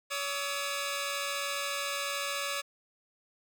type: tone cluster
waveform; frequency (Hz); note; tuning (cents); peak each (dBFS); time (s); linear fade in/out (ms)
10% pulse; 565 / 1231 / 1323; C#5 / D#6 / E6; +33 / -19 / +6; -26 / -30 / -31; 0.1-2.62; 20
effects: none